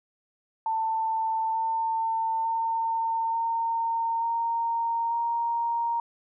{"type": "tone with pitch steps", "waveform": "sine", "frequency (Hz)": [891, 899.3, 907.6, 916, 924.6, 933.1], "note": ["A5", "A5", "A#5", "A#5", "A#5", "A#5"], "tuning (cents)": [22, 38, -47, -31, -14, 1], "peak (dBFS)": -24, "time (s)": [0.66, 6], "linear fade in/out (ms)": 2, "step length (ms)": 890, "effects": []}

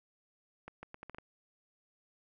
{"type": "accelerating click train", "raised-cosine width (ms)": 0.5, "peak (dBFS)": -30, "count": 7, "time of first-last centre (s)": [0.68, 1.185], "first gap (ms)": 150, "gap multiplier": 0.76, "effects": []}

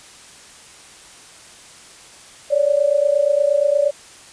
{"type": "tone pair together", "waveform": "sine", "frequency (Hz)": [558.8, 587.3], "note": ["C#5", "D5"], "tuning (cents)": [14, 0], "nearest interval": "minor second", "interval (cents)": 86, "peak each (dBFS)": [-17, -16], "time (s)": [2.5, 3.91], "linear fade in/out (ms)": 20, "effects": ["white hiss -43 dBFS RMS until 4.32 s", "resampled to 22050 Hz"]}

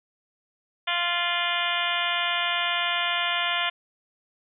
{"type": "harmonic tone with a mistuned harmonic", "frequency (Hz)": 347.7, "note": "F4", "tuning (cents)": -8, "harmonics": [2, 3, 4, 5, 6, 7, 8, 9, 10], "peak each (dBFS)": [-32, -32, -32, -32, -32, -32, -32, -32, -32], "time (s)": [0.87, 3.7], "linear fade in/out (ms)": 10, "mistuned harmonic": 8, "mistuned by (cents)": 55, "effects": []}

